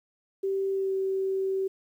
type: tone with pitch glide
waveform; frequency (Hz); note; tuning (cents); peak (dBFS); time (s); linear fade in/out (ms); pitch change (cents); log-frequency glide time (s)
sine; 388.6 to 384.1; G4 to G4; -15 to -35; -25; 0.43-1.68; 10; -20; 0.72-0.93
effects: 10-bit